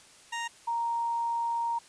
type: tone pair in turn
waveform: 20% pulse / sine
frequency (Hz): 932.3 / 932.3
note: A#5 / A#5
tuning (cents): 0 / 0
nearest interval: unison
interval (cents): 0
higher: neither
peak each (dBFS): -27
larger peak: neither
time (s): 0.32-0.48 / 0.67-1.79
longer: second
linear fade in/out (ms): 10
effects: white hiss -55 dBFS RMS until 1.88 s + resampled to 22050 Hz